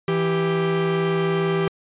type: tone pair together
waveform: 45% pulse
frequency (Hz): 164.81 / 392.3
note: E3 / G4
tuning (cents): 0 / +1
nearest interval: octave + minor third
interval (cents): 1501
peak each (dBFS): -23 / -21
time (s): 0.08-1.68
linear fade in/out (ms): 2
effects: resampled to 8000 Hz